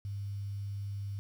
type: tone with quantisation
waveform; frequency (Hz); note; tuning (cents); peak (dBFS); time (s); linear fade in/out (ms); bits
sine; 100.2; G2; +38; -35; 0.05-1.19; 0; 10
effects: none